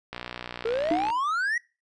click train, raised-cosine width 0.3 ms, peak -18 dBFS, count 60, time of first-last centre 0.13-1.102 s, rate 60.7 Hz
triangle exponential sweep, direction up, 440 to 1954 Hz, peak -22 dBFS, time 0.65-1.58 s, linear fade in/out 5 ms
triangle tone with exponential decay, 311.1 Hz, D#4, in tune, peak -18 dBFS, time 0.91-1.19 s, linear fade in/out 1 ms, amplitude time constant 60 ms
effects noise-tail reverb RT60 0.3 s tail -24 dB re dry + resampled to 22050 Hz

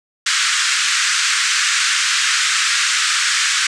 pink band-pass noise, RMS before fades -17 dBFS, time 0.26-3.67 s, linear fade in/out 5 ms, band 1300 to 8400 Hz, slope 48 dB/octave, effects none

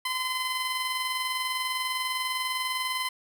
15% pulse tone with tremolo, 1025 Hz, C6, 36 cents flat, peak -20 dBFS, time 0.05-3.09 s, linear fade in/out 5 ms, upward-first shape square, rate 20 Hz, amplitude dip 30%, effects none

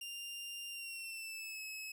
sawtooth tone with pitch glide, 2794 to 2577 Hz, F7 to E7, 0 to -40 cents, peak -40 dBFS, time 0.01-1.92 s, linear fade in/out 5 ms, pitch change -140 cents, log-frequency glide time 0.69-1.62 s, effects none

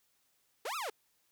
sawtooth linear two-way sweep, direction up then down, 380.8 to 1362 to 380.8 Hz, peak -32 dBFS, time 0.65-0.9 s, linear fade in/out 5 ms, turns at 0.76 s, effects white hiss -74 dBFS RMS until 1.31 s

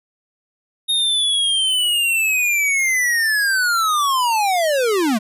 square linear sweep, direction down, 3729 to 202.3 Hz, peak -16 dBFS, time 0.88-5.19 s, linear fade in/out 20 ms, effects resampled to 32000 Hz

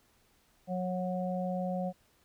harmonic tone, 182.6 Hz, F#3, 23 cents flat, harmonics 1 / 3 / 4, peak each -33 / -36 / -38 dBFS, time 0.67-1.93 s, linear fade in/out 50 ms, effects pink hiss -68 dBFS RMS until 2.24 s

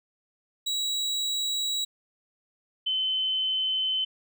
35% pulse / sine tone pair in turn, 3885 / 3056 Hz, B7 / G7, -29 / -45 cents, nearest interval major third, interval 416 cents, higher first, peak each -24 dBFS, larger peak neither, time 0.66-1.85 / 2.86-4.05 s, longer neither, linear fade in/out 10 ms, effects none

